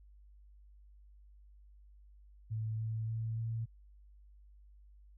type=tone with pitch steps; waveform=sine; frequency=110 / 111.15 / 112.31 / 113.49 Hz; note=A2 / A2 / A2 / A#2; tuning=0 / +18 / +36 / -46 cents; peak=-34 dBFS; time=2.5-3.66 s; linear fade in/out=20 ms; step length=290 ms; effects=added 50 Hz sine -56 dBFS peak until 5.17 s